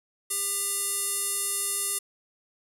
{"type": "tone with band-pass filter", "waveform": "square", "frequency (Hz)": 399.6, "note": "G4", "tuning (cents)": 33, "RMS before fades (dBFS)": -29, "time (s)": [0.3, 1.99], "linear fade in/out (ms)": 10, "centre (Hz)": 10000, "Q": 3.6, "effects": []}